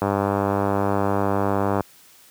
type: click train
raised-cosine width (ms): 1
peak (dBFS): -7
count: 179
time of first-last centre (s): 0.02-1.807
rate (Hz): 99.6
effects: white hiss -51 dBFS RMS until 2.3 s + high-pass 60 Hz 12 dB/octave